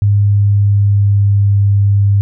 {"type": "tone with pitch glide", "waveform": "sine", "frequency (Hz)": [101.9, 100.5], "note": ["G#2", "G2"], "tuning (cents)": [-32, 44], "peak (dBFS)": -7, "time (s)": [0.02, 2.21], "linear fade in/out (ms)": 0, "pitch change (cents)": -24, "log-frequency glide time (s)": [0.17, 1.57], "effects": []}